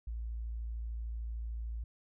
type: tone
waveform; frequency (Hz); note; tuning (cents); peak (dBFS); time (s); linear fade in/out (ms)
sine; 56.7; A#1; -47; -36; 0.07-1.84; 5
effects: none